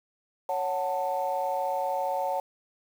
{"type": "chord", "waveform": "sine", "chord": "F# minor", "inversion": "second", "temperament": "just", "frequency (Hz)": [555, 740, 888], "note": ["C#5", "F#5", "A5"], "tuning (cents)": [2, 0, 16], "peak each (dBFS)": -30, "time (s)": [0.49, 2.4], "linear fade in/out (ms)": 2, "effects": ["tanh soft clip ceiling -17 dBFS", "8-bit"]}